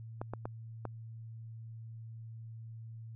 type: clicks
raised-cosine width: 1 ms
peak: -24 dBFS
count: 4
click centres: 0.215 / 0.336 / 0.455 / 0.853 s
effects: added 113 Hz sine -44 dBFS peak until 3.15 s